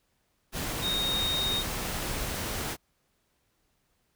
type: tone in noise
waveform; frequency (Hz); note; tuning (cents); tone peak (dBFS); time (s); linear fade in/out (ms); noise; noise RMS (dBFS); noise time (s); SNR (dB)
sine; 3718; A#7; -5; -27; 0.81-1.64; 50; pink; -33; 0.52-2.77; +3
effects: pink hiss -73 dBFS RMS until 4.15 s